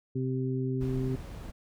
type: harmonic tone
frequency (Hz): 130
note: C3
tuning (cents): -11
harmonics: 1 / 2 / 3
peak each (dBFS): -30 / -33 / -35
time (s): 0.15-1.16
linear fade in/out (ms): 10
type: noise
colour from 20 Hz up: brown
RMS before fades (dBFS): -40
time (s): 0.8-1.52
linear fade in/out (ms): 20
effects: none